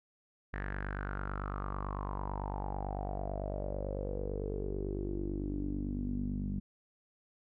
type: tone with low-pass filter sweep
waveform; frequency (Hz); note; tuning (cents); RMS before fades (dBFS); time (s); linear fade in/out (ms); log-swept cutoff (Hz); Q
sawtooth; 49; G1; 0; -37; 0.53-6.6; 10; 1800 to 210; 7
effects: none